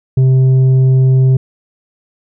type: tone with tanh clipping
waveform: sine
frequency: 130.81 Hz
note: C3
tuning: in tune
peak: -7 dBFS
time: 0.17-1.37 s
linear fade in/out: 5 ms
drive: 5 dB
effects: none